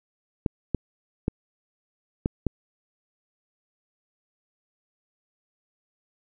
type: clicks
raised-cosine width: 3 ms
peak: -10 dBFS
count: 5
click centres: 0.462 / 0.747 / 1.281 / 2.259 / 2.467 s
effects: none